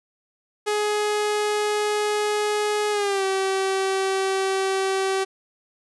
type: tone with pitch glide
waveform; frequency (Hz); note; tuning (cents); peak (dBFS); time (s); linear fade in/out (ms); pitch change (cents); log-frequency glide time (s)
sawtooth; 419.3 to 384.5; G#4 to G4; +17 to -33; -17; 0.66-5.25; 20; -150; 2.91-3.24
effects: resampled to 24000 Hz